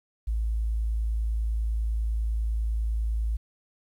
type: tone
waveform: sine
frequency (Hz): 55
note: A1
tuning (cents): 0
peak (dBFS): -24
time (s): 0.27-3.37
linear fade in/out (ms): 10
effects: 10-bit